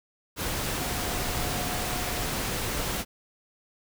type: tone in noise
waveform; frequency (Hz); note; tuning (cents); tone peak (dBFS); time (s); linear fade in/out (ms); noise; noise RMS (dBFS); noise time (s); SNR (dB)
sine; 721; F#5; -45; -39; 0.76-2.25; 50; pink; -30; 0.36-3.05; -12
effects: none